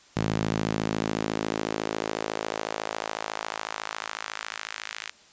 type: tone with high-pass filter sweep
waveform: sawtooth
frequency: 54 Hz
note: A1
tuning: 32 cents flat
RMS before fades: -31 dBFS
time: 0.16-5.1 s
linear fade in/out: 5 ms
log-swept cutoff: 140 to 2000 Hz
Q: 1.2
effects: white hiss -55 dBFS RMS until 5.32 s + resampled to 16000 Hz